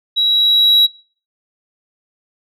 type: tone with level ramp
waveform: sine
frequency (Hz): 3879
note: B7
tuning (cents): -32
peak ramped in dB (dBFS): -11 to -4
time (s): 0.16-0.87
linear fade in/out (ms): 20
effects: noise-tail reverb RT60 0.4 s tail -20 dB re dry + tanh soft clip ceiling -6 dBFS